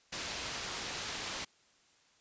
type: low-pass noise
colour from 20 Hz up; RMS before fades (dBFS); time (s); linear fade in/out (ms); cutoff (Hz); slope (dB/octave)
white; -40; 0.12-1.45; 10; 5600; 12
effects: white hiss -67 dBFS RMS until 2.2 s + resampled to 16000 Hz